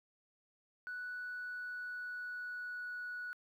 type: tone with pitch glide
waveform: sine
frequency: 1480 to 1468.9 Hz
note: F#6 to F#6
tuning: 0 to -13 cents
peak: -39 dBFS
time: 0.87-3.33 s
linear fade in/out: 0 ms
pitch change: -13 cents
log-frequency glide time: 1.1-3.03 s
effects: tanh soft clip ceiling -37 dBFS + 12-bit